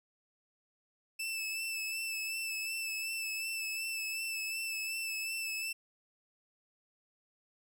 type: tone with vibrato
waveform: sawtooth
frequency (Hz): 2637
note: E7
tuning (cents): 0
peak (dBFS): -32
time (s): 1.19-5.73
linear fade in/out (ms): 10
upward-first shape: sine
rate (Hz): 2.7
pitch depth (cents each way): 28
effects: none